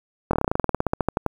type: slowing click train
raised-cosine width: 1 ms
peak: -6 dBFS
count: 20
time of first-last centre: 0.31-1.263 s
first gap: 23 ms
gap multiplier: 1.08
effects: 7-bit